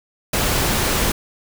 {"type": "noise", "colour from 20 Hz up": "pink", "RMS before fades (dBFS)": -19, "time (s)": [0.33, 1.12], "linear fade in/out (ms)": 5, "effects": []}